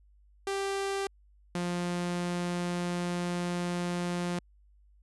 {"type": "tone pair in turn", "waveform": "sawtooth", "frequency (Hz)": [392.9, 175.83], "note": ["G4", "F3"], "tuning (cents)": [4, 12], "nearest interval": "octave + major second", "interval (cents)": 1392, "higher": "first", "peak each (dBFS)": -26, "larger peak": "neither", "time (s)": [[0.47, 1.07], [1.55, 4.39]], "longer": "second", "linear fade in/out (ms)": 2, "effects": ["added 50 Hz sine -58 dBFS peak until 5.02 s", "resampled to 24000 Hz"]}